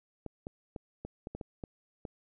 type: clicks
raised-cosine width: 2 ms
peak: -26 dBFS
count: 9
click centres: 0.263 / 0.469 / 0.762 / 1.05 / 1.271 / 1.35 / 1.412 / 1.638 / 2.052 s
effects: none